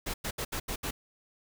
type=noise bursts at uneven times; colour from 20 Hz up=pink; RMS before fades=-34 dBFS; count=6; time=0.06-0.14 / 0.24-0.31 / 0.38-0.45 / 0.52-0.6 / 0.68-0.76 / 0.83-0.91 s; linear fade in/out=10 ms; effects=none